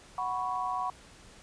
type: chord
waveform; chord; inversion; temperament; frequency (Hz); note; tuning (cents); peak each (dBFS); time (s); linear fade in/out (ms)
sine; F# suspended fourth; none; just; 740 / 986.7 / 1110; F#5 / B5 / C#6; 0 / -2 / +2; -34; 0.18-0.9; 2
effects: pink hiss -54 dBFS RMS until 1.42 s + resampled to 22050 Hz